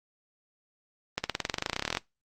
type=accelerating click train; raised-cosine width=0.2 ms; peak=-10 dBFS; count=22; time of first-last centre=1.18-1.971 s; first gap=60 ms; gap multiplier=0.95; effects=noise-tail reverb RT60 0.2 s tail -21 dB re dry + Opus 24 kbps